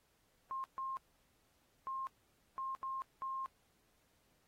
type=tone bursts at uneven times; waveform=sine; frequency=1064 Hz; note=C6; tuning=29 cents sharp; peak=-38 dBFS; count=6; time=0.51-0.64 / 0.78-0.97 / 1.87-2.07 / 2.58-2.75 / 2.83-3.02 / 3.22-3.46 s; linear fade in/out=0 ms; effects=pink hiss -75 dBFS RMS until 4.47 s + AAC 48 kbps